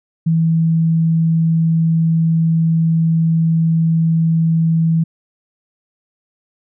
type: tone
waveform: sine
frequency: 163.3 Hz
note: E3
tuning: 16 cents flat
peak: -11 dBFS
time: 0.26-5.04 s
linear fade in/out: 10 ms
effects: none